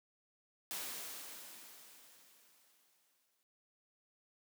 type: noise with exponential decay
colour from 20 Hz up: white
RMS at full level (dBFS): -41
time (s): 0.71-3.43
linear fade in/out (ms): 0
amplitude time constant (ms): 590
effects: high-pass 200 Hz 12 dB/octave